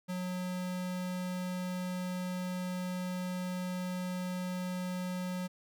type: tone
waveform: square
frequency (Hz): 181.9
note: F#3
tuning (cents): -29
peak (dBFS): -35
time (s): 0.08-5.48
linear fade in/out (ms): 20
effects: none